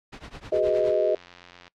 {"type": "noise with tremolo", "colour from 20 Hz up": "pink", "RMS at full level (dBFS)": -38, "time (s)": [0.12, 0.95], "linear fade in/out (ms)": 10, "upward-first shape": "triangle", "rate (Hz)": 9.6, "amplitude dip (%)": 95}
{"type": "chord", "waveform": "sine", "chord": "G# minor seventh", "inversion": "third", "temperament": "just", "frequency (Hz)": [373.8, 415.3, 498.4, 623], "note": ["F#4", "G#4", "B4", "D#5"], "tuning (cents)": [18, 0, 16, 2], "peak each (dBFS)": [-27, -26, -28, -22], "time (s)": [0.52, 1.15], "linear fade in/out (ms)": 5}
{"type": "click train", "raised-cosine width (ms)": 0.2, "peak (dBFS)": -28, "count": 90, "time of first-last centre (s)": [0.67, 1.679], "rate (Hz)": 88.2}
{"effects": ["noise-tail reverb RT60 0.1 s tail -22 dB re dry", "low-pass 4000 Hz 12 dB/octave"]}